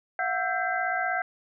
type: tone cluster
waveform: sine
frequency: 679 / 735 / 1327 / 1577 / 2036 Hz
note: F5 / F#5 / E6 / G6 / C7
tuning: -49 / -12 / +11 / +10 / -48 cents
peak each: -34 / -29 / -35 / -29 / -35 dBFS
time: 0.19-1.22 s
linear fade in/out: 2 ms
effects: none